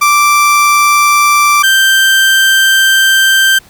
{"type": "tone pair in turn", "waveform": "30% pulse", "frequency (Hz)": [1173, 1565.8], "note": ["D6", "G6"], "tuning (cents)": [-2, -2], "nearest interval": "perfect fourth", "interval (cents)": 500, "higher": "second", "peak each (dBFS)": -3, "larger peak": "neither", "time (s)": [[0.01, 1.63], [1.63, 3.59]], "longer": "second", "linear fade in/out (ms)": 10, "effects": ["pink hiss -42 dBFS RMS until 3.69 s"]}